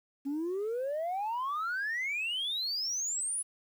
sine exponential sweep, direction up, 270 to 10320 Hz, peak -29 dBFS, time 0.25-3.43 s, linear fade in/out 20 ms, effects tanh soft clip ceiling -29 dBFS + 10-bit

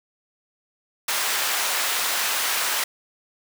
pink high-pass noise, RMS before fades -24 dBFS, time 1.08-2.84 s, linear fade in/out 5 ms, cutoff 1000 Hz, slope 12 dB/octave, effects none

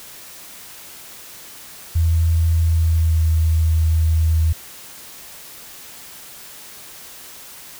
sine tone with pitch glide, 82.41 to 80.34 Hz, E2 to E2, 0 to -44 cents, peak -13 dBFS, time 1.95-4.53 s, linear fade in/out 10 ms, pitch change -44 cents, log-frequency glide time 2.63-3.29 s, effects white hiss -39 dBFS RMS until 7.79 s

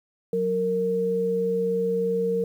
sine tone pair together, 183.77 / 461.6 Hz, F#3 / A#4, -12 / -17 cents, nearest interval octave + major third, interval 1595 cents, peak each -29 / -22 dBFS, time 0.33-2.44 s, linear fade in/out 2 ms, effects 9-bit

